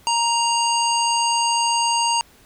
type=harmonic tone with a mistuned harmonic; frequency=934 Hz; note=A#5; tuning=3 cents sharp; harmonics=1 / 3 / 5 / 7 / 9; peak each=-19 / -24 / -26 / -27 / -29 dBFS; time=0.07-2.21 s; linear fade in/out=0 ms; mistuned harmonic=5; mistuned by=+23 cents; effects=pink hiss -52 dBFS RMS until 2.45 s